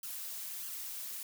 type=noise with flanger; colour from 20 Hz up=blue; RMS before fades=-42 dBFS; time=0.03-1.23 s; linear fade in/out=2 ms; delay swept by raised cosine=0.64 to 4.34 ms; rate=1.6 Hz; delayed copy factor=+0.5; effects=none